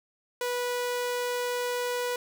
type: tone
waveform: sawtooth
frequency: 490.2 Hz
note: B4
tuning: 13 cents flat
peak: -24 dBFS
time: 0.41-2.16 s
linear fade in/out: 2 ms
effects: none